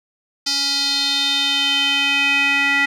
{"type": "tone with band-pass filter sweep", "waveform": "square", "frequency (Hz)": 280, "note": "C#4", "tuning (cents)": 18, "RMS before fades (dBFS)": -18, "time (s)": [0.46, 2.86], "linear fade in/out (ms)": 10, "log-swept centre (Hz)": [4900, 2100], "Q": 4.8, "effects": []}